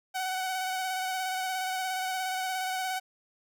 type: tone with vibrato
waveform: sawtooth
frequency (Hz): 749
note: F#5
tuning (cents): +21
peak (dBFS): -26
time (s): 0.14-3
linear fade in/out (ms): 20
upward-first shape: square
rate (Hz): 17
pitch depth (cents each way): 19
effects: none